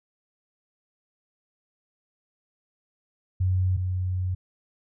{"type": "tone pair in turn", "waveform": "sine", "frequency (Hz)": [92.5, 91.86], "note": ["F#2", "F#2"], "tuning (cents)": [0, -12], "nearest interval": "unison", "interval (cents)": 12, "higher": "first", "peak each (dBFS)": [-20, -24], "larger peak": "first", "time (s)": [[3.4, 3.77], [3.77, 4.35]], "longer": "second", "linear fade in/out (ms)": 10, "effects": []}